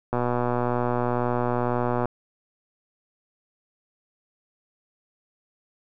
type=click train; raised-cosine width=1 ms; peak=-11 dBFS; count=236; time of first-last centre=0.13-2.056 s; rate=122 Hz; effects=none